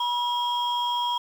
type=tone pair together; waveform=sine; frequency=970 / 3263 Hz; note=B5 / G#7; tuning=-31 / -31 cents; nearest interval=octave + major sixth; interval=2100 cents; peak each=-23 / -27 dBFS; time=0-1.18 s; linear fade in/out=5 ms; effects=tanh soft clip ceiling -19 dBFS + 8-bit